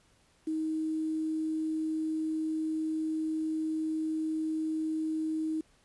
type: tone with quantisation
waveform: sine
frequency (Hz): 315.3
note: D#4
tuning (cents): +23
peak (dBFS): -29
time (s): 0.47-5.61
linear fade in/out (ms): 5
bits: 9
effects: pink hiss -66 dBFS RMS until 5.84 s + resampled to 24000 Hz